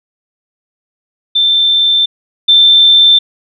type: tone pair in turn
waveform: sine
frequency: 3558 / 3558 Hz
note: A7 / A7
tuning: +19 / +19 cents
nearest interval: unison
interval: 0 cents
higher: neither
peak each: -7 / -3 dBFS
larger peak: second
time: 1.35-2.06 / 2.48-3.19 s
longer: neither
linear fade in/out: 10 ms
effects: none